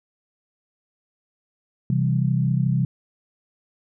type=chord; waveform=sine; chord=C major; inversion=none; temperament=equal; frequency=130.81 / 164.81 / 196 Hz; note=C3 / E3 / G3; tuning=0 / 0 / 0 cents; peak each=-20 / -23 / -26 dBFS; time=1.9-2.85 s; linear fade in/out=2 ms; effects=none